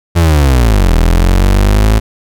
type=linear two-way sweep; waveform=35% pulse; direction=down then up; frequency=87.4 to 39.94 to 54.8 Hz; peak=-4 dBFS; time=0.15-2 s; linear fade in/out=20 ms; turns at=0.94 s; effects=none